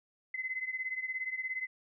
sine beating tone pair, 2038 / 2055 Hz, C7 / C7, -46 / -32 cents, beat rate 17 Hz, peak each -36 / -39 dBFS, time 0.34-1.67 s, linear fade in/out 5 ms, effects none

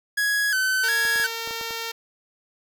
45% pulse tone with vibrato, 1594 Hz, G6, 28 cents sharp, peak -20 dBFS, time 0.17-1.27 s, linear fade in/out 10 ms, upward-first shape square, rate 1.4 Hz, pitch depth 78 cents each way
5% pulse tone, 457.1 Hz, A#4, 34 cents flat, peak -17 dBFS, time 0.83-1.92 s, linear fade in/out 10 ms
clicks, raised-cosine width 1 ms, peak -25 dBFS, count 7, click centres 1.052 / 1.159 / 1.199 / 1.475 / 1.509 / 1.612 / 1.708 s
effects none

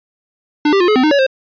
square tone with pitch steps, 298.8 / 393.5 / 354.3 / 425.7 / 256.4 / 307.2 / 564 / 529 Hz, D4 / G4 / F4 / G#4 / C4 / D#4 / C#5 / C5, +30 / +7 / +25 / +43 / -35 / -22 / +30 / +19 cents, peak -10 dBFS, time 0.65-1.266 s, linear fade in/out 5 ms, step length 77 ms, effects resampled to 11025 Hz

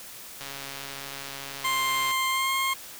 click train, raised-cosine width 0.2 ms, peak -20 dBFS, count 236, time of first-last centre 0.41-2.113 s, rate 138 Hz
20% pulse tone with pitch glide, 1052 to 1069.8 Hz, C6 to C6, +9 to +38 cents, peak -19 dBFS, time 1.64-2.74 s, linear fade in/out 10 ms, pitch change +29 cents, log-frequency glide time 2.29-2.51 s
effects white hiss -43 dBFS RMS until 2.99 s

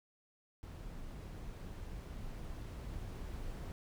brown noise with level ramp, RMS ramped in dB -47 to -43 dBFS, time 0.63-3.72 s, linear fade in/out 0 ms, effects none

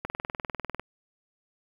click train, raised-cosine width 0.5 ms, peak -16 dBFS, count 16, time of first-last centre 0.05-0.796 s, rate 20.1 Hz, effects 8-bit

